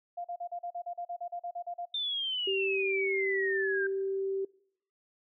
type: tone bursts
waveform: sine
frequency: 698.5 Hz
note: F5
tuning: in tune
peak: -34 dBFS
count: 15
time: 0.17-1.856 s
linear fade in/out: 10 ms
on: 76 ms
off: 39 ms
type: exponential sweep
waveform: sine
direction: down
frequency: 3613 to 1568 Hz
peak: -30 dBFS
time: 1.94-3.87 s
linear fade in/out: 5 ms
type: tone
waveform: sine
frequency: 388.1 Hz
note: G4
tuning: 17 cents flat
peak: -29 dBFS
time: 2.47-4.45 s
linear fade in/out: 5 ms
effects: noise-tail reverb RT60 0.7 s tail -23 dB re dry